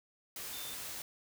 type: tone in noise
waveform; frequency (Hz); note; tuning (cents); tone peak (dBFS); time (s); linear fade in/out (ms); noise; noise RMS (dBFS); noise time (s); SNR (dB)
sine; 3575; A7; +27; -47; 0.53-0.74; 2; white; -43; 0.36-1.02; -7
effects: none